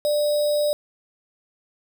sine tone with sample-and-hold, 592 Hz, D5, 14 cents sharp, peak -18 dBFS, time 0.05-0.73 s, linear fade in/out 0 ms, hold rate 4410 Hz, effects none

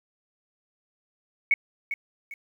sine tone with echo, 2217 Hz, C#7, in tune, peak -16 dBFS, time 1.51-1.54 s, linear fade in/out 2 ms, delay 400 ms, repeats 2, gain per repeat -10 dB, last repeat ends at 2.34 s, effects 9-bit

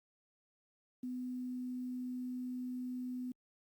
sine tone with quantisation, 250.9 Hz, B3, 28 cents sharp, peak -38 dBFS, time 1.03-3.32 s, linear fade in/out 5 ms, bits 11, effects Opus 48 kbps

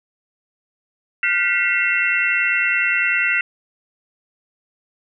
sine tone cluster, 1414 / 1524 / 1957 / 2138 / 2706 Hz, F6 / G6 / B6 / C7 / E7, +21 / -49 / -16 / +37 / +45 cents, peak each -24 / -26 / -21 / -23 / -20 dBFS, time 1.23-3.41 s, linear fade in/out 2 ms, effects none

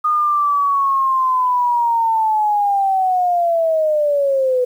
sine linear sweep, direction down, 1231 to 493.9 Hz, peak -13 dBFS, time 0.04-4.65 s, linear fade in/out 10 ms, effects 8-bit

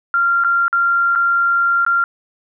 sine tone with dropouts, 1385 Hz, F6, 15 cents flat, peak -12 dBFS, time 0.14-2.04 s, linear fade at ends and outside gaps 1 ms, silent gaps 0.438-0.446 / 0.681-0.728 / 1.152-1.158 / 1.85-1.864 s, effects none

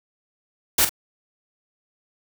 white noise with echo, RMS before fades -17 dBFS, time 0.78-0.85 s, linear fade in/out 5 ms, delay 44 ms, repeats 1, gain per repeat -10 dB, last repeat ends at 0.894 s, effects none

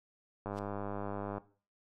click train, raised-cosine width 1 ms, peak -25 dBFS, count 94, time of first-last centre 0.46-1.381 s, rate 101 Hz
blue noise with exponential growth, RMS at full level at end -39 dBFS, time 0.51-0.59 s, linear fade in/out 1 ms, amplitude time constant 17 ms
effects noise-tail reverb RT60 0.4 s tail -17 dB re dry + low-pass 4000 Hz 12 dB/octave

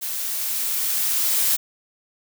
blue noise with level ramp, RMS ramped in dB -28 to -19 dBFS, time 0.01-1.57 s, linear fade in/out 20 ms, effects none

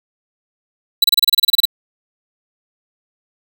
45% pulse tone bursts, 3951 Hz, B7, in tune, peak -8 dBFS, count 13, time 1.02-1.654 s, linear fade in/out 5 ms, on 22 ms, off 29 ms, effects 7-bit

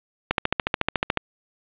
click train, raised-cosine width 0.3 ms, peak -3 dBFS, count 13, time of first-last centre 0.31-1.173 s, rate 13.9 Hz, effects resampled to 8000 Hz + 7-bit

